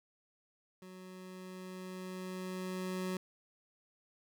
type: tone with level ramp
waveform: 25% pulse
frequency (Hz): 185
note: F#3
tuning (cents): 0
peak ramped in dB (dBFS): -46 to -31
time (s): 0.82-3.17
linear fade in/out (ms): 2
effects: none